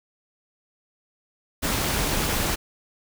pink noise with amplitude modulation, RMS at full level -22 dBFS, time 1.62-2.56 s, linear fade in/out 20 ms, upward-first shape sine, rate 246 Hz, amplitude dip 55%, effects none

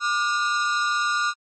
45% pulse ring-modulated tone, 1311 Hz, E6, 10 cents flat, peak -17 dBFS, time 0-1.34 s, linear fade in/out 50 ms, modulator 119 Hz, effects low-pass 7000 Hz 12 dB/octave + MP3 32 kbps

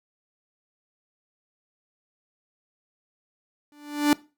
45% pulse tone with exponential growth, 293.7 Hz, D4, in tune, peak -14 dBFS, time 3.72-4.13 s, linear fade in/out 1 ms, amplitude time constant 87 ms, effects noise-tail reverb RT60 0.3 s tail -21 dB re dry

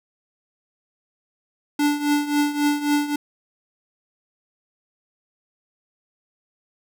square tone with tremolo, 292.4 Hz, D4, 7 cents flat, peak -16 dBFS, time 1.79-3.16 s, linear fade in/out 5 ms, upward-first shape triangle, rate 3.7 Hz, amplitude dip 80%, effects none

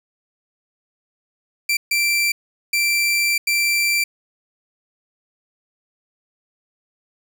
sawtooth tone bursts at uneven times, 2349 Hz, D7, in tune, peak -13 dBFS, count 4, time 1.69-1.77 / 1.91-2.32 / 2.73-3.38 / 3.47-4.04 s, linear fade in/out 5 ms, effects none

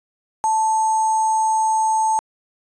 sine tone with sample-and-hold, 880 Hz, A5, in tune, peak -15 dBFS, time 0.44-2.19 s, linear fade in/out 0 ms, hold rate 7350 Hz, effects resampled to 22050 Hz

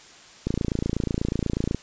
click train, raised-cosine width 3 ms, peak -11 dBFS, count 37, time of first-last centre 0.47-1.747 s, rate 28.2 Hz, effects white hiss -48 dBFS RMS until 1.82 s + resampled to 16000 Hz

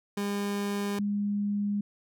30% pulse / sine tone pair in turn, 202.4 / 204.3 Hz, G#3 / G#3, -44 / -28 cents, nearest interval unison, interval 16 cents, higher second, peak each -26 dBFS, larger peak neither, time 0.17-0.99 / 0.99-1.81 s, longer neither, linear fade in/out 5 ms, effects none

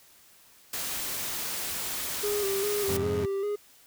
white noise, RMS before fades -33 dBFS, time 0.73-2.97 s, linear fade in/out 5 ms
triangle tone with vibrato, 402.9 Hz, G4, 48 cents sharp, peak -25 dBFS, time 2.23-3.56 s, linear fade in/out 10 ms, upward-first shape square, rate 2.5 Hz, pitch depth 44 cents each way
25% pulse chord, F minor, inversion none, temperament equal, 87.31 / 103.83 / 130.81 Hz, F2 / Ab2 / C3, 0 / 0 / 0 cents, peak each -29 / -32 / -35 dBFS, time 2.88-3.26 s, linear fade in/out 10 ms
effects white hiss -57 dBFS RMS until 3.86 s

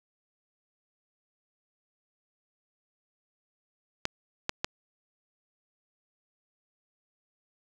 clicks, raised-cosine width 0.2 ms, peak -10 dBFS, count 3, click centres 4.054 / 4.494 / 4.645 s, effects none

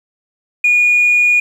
sine tone, 2444 Hz, D#7, 32 cents flat, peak -7 dBFS, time 0.64-1.4 s, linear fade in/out 5 ms, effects tanh soft clip ceiling -5 dBFS + 7-bit

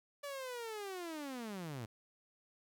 sawtooth linear sweep, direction down, 580 to 105.5 Hz, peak -38 dBFS, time 0.23-1.86 s, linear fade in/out 10 ms, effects none

